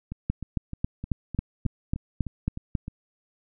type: two click trains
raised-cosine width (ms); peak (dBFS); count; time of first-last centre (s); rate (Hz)
5; -21 / -12; 10 / 10; 0.12-2.881 / 0.3-2.752; 3.26 / 3.67
effects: none